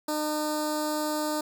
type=tone with notch filter; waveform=10% pulse; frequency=303.6 Hz; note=D#4; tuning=42 cents flat; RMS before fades=-29 dBFS; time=0.08-1.41 s; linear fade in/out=5 ms; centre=2100 Hz; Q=0.59; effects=none